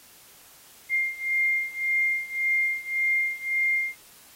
sine beating tone pair, 2112 / 2113.8 Hz, C7 / C7, +16 / +17 cents, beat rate 1.8 Hz, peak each -25 / -27 dBFS, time 0.89-3.96 s, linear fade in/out 50 ms, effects white hiss -52 dBFS RMS until 4.35 s + AAC 48 kbps

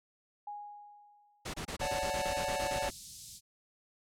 sine tone with exponential decay, 826 Hz, G#5, 10 cents flat, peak -38 dBFS, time 0.47-1.72 s, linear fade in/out 5 ms, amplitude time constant 270 ms
pink noise bursts, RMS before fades -39 dBFS, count 13, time 1.45-2.907 s, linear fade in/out 10 ms, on 89 ms, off 25 ms
white band-stop noise, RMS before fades -44 dBFS, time 1.81-3.41 s, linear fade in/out 50 ms, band 180 to 4100 Hz, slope 24 dB/octave
square chord, D major seventh, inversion third, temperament equal, 554.4 / 587.3 / 740 / 880 Hz, C#5 / D5 / F#5 / A5, 0 / 0 / 0 / 0 cents, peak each -39 dBFS, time 1.81-2.89 s, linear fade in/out 2 ms
effects low-pass 9000 Hz 12 dB/octave

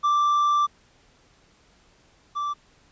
triangle tone pair in turn, 1174.7 / 1168.4 Hz, D6 / D6, 0 / -9 cents, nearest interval unison, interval 9 cents, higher first, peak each -16 / -23 dBFS, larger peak first, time 0.03-0.67 / 2.35-2.54 s, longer first, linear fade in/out 20 ms, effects pink hiss -59 dBFS RMS until 2.91 s + resampled to 16000 Hz

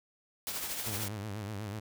white noise with tremolo, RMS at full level -35 dBFS, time 0.47-1.08 s, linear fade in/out 0 ms, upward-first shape triangle, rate 13 Hz, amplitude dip 50%
sawtooth tone with vibrato, 103.83 Hz, G#2, in tune, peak -33 dBFS, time 0.86-1.8 s, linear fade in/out 10 ms, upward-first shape sine, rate 8.1 Hz, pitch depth 110 cents each way
effects none

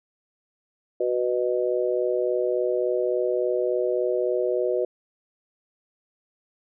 sine chord, B major, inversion second, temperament just, 370.4 / 493.9 / 617.4 Hz, F#4 / B4 / D#5, +2 / 0 / -14 cents, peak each -25 / -25 / -27 dBFS, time 1-4.85 s, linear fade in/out 5 ms, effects none

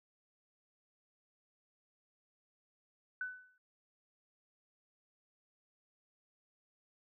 sine tone with exponential decay, 1500 Hz, F#6, 23 cents sharp, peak -34 dBFS, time 3.21-3.58 s, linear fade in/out 2 ms, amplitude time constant 80 ms, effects none

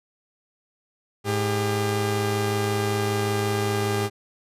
sawtooth tone pair together, 106.63 / 401.2 Hz, G#2 / G4, +46 / +40 cents, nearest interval octave + major seventh, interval 2294 cents, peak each -21 dBFS, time 1.24-4.1 s, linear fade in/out 50 ms, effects resampled to 32000 Hz

